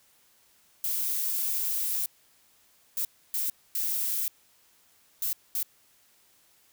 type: noise bursts at uneven times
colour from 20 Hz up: violet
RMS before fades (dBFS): -29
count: 6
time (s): 0.84-2.06 / 2.97-3.05 / 3.34-3.5 / 3.75-4.28 / 5.22-5.33 / 5.55-5.63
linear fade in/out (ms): 2
effects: white hiss -63 dBFS RMS until 6.72 s